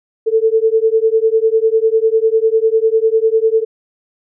sine beating tone pair, 440 / 450 Hz, A4 / A4, 0 / +39 cents, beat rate 10 Hz, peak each -13 dBFS, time 0.26-3.65 s, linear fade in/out 20 ms, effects none

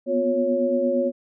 sine tone cluster, 242.4 / 251.1 / 357.3 / 554 Hz, B3 / B3 / F4 / C#5, -32 / +29 / +40 / -1 cents, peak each -29 / -25 / -27 / -21 dBFS, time 0.06-1.12 s, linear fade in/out 50 ms, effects none

